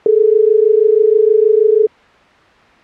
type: tone pair together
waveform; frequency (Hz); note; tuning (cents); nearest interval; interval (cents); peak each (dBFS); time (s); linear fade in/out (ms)
sine; 420 / 446.3; G#4 / A4; +19 / +25; minor second; 106; -10; 0.06-1.87; 2
effects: white hiss -45 dBFS RMS until 2.83 s + low-pass 2000 Hz 12 dB/octave